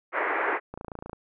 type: band-pass noise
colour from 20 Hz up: white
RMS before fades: -27 dBFS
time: 0.12-0.6 s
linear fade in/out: 50 ms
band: 320 to 2100 Hz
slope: 48 dB/octave
type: click train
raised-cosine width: 1 ms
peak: -23 dBFS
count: 12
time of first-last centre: 0.74-1.131 s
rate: 28.1 Hz
effects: none

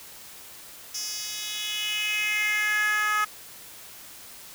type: tone with high-pass filter sweep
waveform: 10% pulse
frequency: 422.6 Hz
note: G#4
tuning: 30 cents sharp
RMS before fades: -27 dBFS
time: 0.94-3.25 s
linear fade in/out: 10 ms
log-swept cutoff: 5300 to 1300 Hz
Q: 4.3
effects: white hiss -45 dBFS RMS until 4.54 s

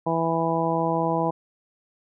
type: harmonic tone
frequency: 164.81 Hz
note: E3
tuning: in tune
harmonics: 1 / 2 / 3 / 4 / 5 / 6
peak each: -28 / -28 / -28 / -28 / -28 / -28 dBFS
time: 0.06-1.31 s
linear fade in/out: 10 ms
effects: none

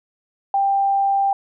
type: tone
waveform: sine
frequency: 790 Hz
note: G5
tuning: 13 cents sharp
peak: -15 dBFS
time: 0.54-1.33 s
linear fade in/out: 2 ms
effects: none

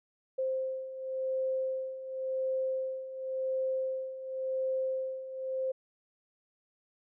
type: beating tone pair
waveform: sine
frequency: 523.3 / 524.22 Hz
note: C5 / C5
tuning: 0 / +3 cents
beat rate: 0.92 Hz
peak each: -37 / -32 dBFS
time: 0.38-5.72 s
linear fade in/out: 10 ms
effects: none

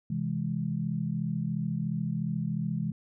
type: chord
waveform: sine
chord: C augmented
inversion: none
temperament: equal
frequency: 130.81 / 164.81 / 207.7 Hz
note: C3 / E3 / G#3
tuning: 0 / 0 / 0 cents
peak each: -34 / -31 / -33 dBFS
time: 0.1-2.92 s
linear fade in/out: 5 ms
effects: none

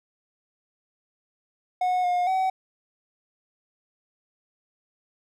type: tone with pitch steps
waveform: triangle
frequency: 730 / 715 / 756 Hz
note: F#5 / F5 / F#5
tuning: -24 / +41 / +37 cents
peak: -19 dBFS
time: 1.81-2.5 s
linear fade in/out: 5 ms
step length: 230 ms
effects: none

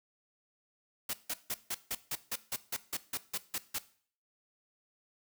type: noise bursts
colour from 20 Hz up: white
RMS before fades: -35 dBFS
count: 14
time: 1.09-3.786 s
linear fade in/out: 5 ms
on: 44 ms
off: 160 ms
effects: noise-tail reverb RT60 0.5 s tail -17 dB re dry

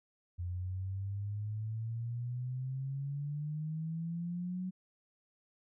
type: exponential sweep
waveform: sine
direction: up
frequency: 87.4 to 186.5 Hz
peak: -35 dBFS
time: 0.38-4.71 s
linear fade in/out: 20 ms
effects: none

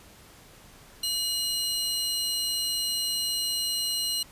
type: tone pair together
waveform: sawtooth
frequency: 2900 / 4115 Hz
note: F#7 / C8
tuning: -35 / -30 cents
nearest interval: tritone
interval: 605 cents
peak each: -28 / -25 dBFS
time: 1.03-4.23 s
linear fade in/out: 5 ms
effects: pink hiss -52 dBFS RMS until 4.31 s + resampled to 32000 Hz

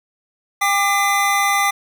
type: tone cluster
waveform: square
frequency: 801 / 1190 / 2030 Hz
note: G5 / D6 / B6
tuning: +37 / +22 / +47 cents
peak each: -20 dBFS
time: 0.61-1.71 s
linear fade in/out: 10 ms
effects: none

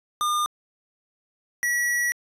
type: tone pair in turn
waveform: square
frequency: 1210 / 1931.9 Hz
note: D#6 / B6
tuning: -49 / -39 cents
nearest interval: minor sixth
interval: 810 cents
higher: second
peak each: -22 dBFS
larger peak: neither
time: 0.21-0.46 / 1.63-2.12 s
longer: second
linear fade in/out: 0 ms
effects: resampled to 32000 Hz

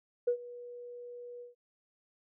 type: tone with ADSR envelope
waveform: sine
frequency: 484.9 Hz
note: B4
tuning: 32 cents flat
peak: -23 dBFS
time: 0.27-1.55 s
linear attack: 10 ms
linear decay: 87 ms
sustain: -20 dB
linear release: 140 ms
effects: tanh soft clip ceiling -19 dBFS

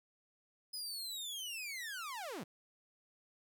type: linear sweep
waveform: sawtooth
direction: down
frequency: 5070 to 130.81 Hz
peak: -38 dBFS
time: 0.73-2.44 s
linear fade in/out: 10 ms
effects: none

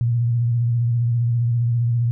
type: tone with vibrato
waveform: sine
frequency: 118.5 Hz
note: A#2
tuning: 29 cents sharp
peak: -16 dBFS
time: 0.01-2.11 s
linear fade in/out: 0 ms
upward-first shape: sine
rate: 15 Hz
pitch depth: 43 cents each way
effects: none

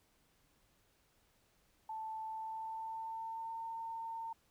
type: tone with pitch glide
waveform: sine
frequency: 880 to 907.9 Hz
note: A5 to A#5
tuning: 0 to -46 cents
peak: -40 dBFS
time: 1.89-4.33 s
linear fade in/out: 5 ms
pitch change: +54 cents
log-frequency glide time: 2.24-3.62 s
effects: pink hiss -73 dBFS RMS until 4.5 s

